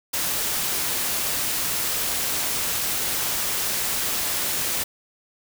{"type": "noise", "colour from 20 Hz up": "white", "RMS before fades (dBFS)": -25, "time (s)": [0.13, 4.84], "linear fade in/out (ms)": 10, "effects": []}